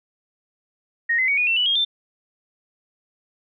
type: tone with pitch steps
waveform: sine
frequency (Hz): 1864.7 / 2045 / 2243 / 2460 / 2699 / 2960 / 3247 / 3561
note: A#6 / C7 / C#7 / D#7 / E7 / F#7 / G#7 / A7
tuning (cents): 0 / -40 / +20 / -20 / +40 / 0 / -40 / +20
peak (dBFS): -17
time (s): 1.09-1.85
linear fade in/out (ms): 10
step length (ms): 95
effects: none